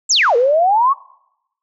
sine exponential two-way sweep, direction down then up, 7980 to 459.5 to 1150 Hz, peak -10 dBFS, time 0.09-0.94 s, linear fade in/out 20 ms, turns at 0.36 s, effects noise-tail reverb RT60 0.8 s tail -22 dB re dry

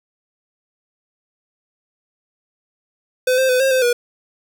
square tone with pitch steps, 508 / 524 / 505 / 535 / 517 / 482.5 Hz, B4 / C5 / B4 / C5 / C5 / B4, +49 / +2 / +39 / +38 / -21 / -40 cents, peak -14 dBFS, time 3.27-3.93 s, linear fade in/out 5 ms, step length 110 ms, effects 9-bit

